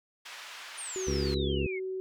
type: band-pass noise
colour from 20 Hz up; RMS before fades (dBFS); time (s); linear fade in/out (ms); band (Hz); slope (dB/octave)
white; -45; 0.25-1.35; 10; 970 to 3400; 12
type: exponential sweep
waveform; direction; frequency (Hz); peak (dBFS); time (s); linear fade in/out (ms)
sine; down; 9300 to 2087; -37; 0.77-1.8; 20
type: tone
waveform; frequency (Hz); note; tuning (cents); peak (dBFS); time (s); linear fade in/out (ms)
sine; 376.4; F#4; +30; -32; 0.96-2; 0
type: harmonic tone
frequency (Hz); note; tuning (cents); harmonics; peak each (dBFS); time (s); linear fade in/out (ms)
69.5; C#2; +5; 1 / 2 / 3 / 4 / 5 / 6 / 7; -32 / -35 / -37 / -38 / -39 / -40 / -40; 1.07-1.67; 5
effects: none